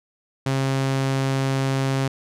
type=tone; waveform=sawtooth; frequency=134.6 Hz; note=C3; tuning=49 cents sharp; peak=-16 dBFS; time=0.46-2.08 s; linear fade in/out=5 ms; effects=low-pass 9000 Hz 12 dB/octave